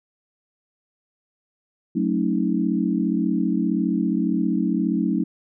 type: chord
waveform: sine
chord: D# half-diminished seventh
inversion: first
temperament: equal with one note detuned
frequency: 185 / 220 / 277.2 / 319 Hz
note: F#3 / A3 / C#4 / D#4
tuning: 0 / 0 / 0 / +43 cents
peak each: -24 / -24 / -25 / -25 dBFS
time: 1.95-5.24 s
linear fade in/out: 10 ms
effects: none